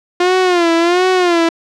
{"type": "tone with vibrato", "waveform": "sawtooth", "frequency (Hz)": 351.5, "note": "F4", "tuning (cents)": 11, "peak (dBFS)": -6, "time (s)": [0.2, 1.49], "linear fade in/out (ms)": 5, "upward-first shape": "sine", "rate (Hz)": 1.4, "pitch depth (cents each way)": 100, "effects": ["low-pass 5000 Hz 12 dB/octave"]}